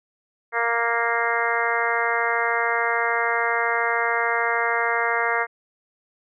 harmonic tone, 233.1 Hz, A#3, in tune, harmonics 2 / 3 / 4 / 5 / 6 / 7 / 8 / 9, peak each -28 / -28 / -28 / -28 / -28 / -28 / -28 / -28 dBFS, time 0.52-5.47 s, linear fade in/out 50 ms, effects none

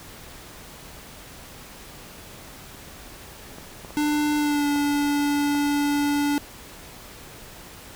clicks, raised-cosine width 1 ms, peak -25 dBFS, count 5, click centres 3.584 / 3.848 / 3.906 / 4.761 / 5.549 s
square tone with pitch glide, 297.2 to 288.9 Hz, D4 to D4, +21 to -28 cents, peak -21 dBFS, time 3.97-6.38 s, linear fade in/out 0 ms, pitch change -49 cents, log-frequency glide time 4.37-4.66 s
effects pink hiss -43 dBFS RMS until 7.95 s

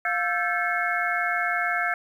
sine tone cluster, 703 / 1334 / 1566 / 1732 / 2176 Hz, F5 / E6 / G6 / A6 / C#7, +11 / +20 / -2 / -28 / -33 cents, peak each -29 dBFS, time 0.05-1.94 s, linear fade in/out 2 ms, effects 9-bit

